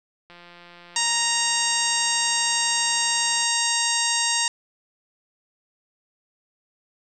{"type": "click train", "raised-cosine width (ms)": 0.3, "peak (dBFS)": -30, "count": 547, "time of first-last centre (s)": [0.3, 3.438], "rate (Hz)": 174}
{"type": "harmonic tone", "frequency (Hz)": 932.3, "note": "A#5", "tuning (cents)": 0, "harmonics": [1, 2, 3, 4, 5, 6, 7, 8, 9], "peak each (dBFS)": [-29, -29, -29, -29, -29, -29, -29, -29, -29], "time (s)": [0.96, 4.48], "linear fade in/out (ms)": 2}
{"effects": []}